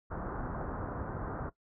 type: low-pass noise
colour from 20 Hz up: pink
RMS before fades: -38 dBFS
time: 0.1-1.5 s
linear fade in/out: 20 ms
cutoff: 1500 Hz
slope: 48 dB/octave
effects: noise-tail reverb RT60 0.1 s tail -17 dB re dry